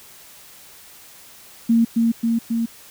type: tone with echo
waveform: sine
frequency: 230 Hz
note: A#3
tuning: 23 cents flat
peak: -12 dBFS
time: 1.69-1.85 s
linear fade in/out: 10 ms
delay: 270 ms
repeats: 3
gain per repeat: -2 dB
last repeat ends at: 2.66 s
effects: white hiss -45 dBFS RMS until 2.9 s